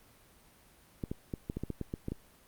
clicks, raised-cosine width 3 ms, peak -22 dBFS, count 11, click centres 1.038 / 1.115 / 1.338 / 1.499 / 1.57 / 1.636 / 1.703 / 1.813 / 1.939 / 2.084 / 2.12 s, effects pink hiss -61 dBFS RMS until 2.47 s + Opus 32 kbps

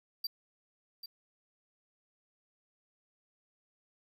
square tone with echo, 4706 Hz, D8, 3 cents sharp, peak -33 dBFS, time 0.24-0.27 s, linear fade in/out 5 ms, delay 790 ms, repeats 1, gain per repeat -10 dB, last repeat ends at 1.06 s, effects 11-bit

